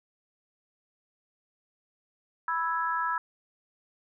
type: chord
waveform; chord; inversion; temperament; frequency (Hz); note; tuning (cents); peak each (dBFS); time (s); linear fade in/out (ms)
sine; E major; second; equal; 987.8 / 1318.5 / 1661.2; B5 / E6 / G#6; 0 / 0 / 0; -30 / -30 / -33; 2.48-3.18; 2
effects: none